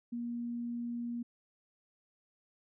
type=tone; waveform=sine; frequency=237.6 Hz; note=A#3; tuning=33 cents sharp; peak=-35 dBFS; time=0.12-1.23 s; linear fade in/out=10 ms; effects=none